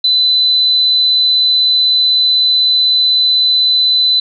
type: tone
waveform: sine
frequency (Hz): 4012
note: B7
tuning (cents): +26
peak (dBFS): -8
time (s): 0.04-4.2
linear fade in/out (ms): 5
effects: none